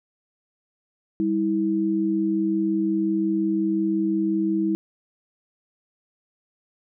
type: tone pair together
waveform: sine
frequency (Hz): 197.97 / 323.6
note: G3 / E4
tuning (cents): +17 / -32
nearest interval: major sixth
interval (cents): 851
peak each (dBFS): -25 / -21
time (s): 1.2-4.75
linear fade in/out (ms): 0
effects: none